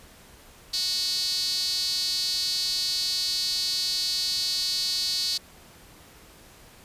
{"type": "tone with high-pass filter", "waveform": "sawtooth", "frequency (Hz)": 370, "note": "F#4", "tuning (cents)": 0, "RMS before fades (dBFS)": -27, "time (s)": [0.73, 5.38], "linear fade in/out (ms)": 10, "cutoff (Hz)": 4400, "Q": 7.6, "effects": ["pink hiss -51 dBFS RMS until 6.84 s", "resampled to 32000 Hz"]}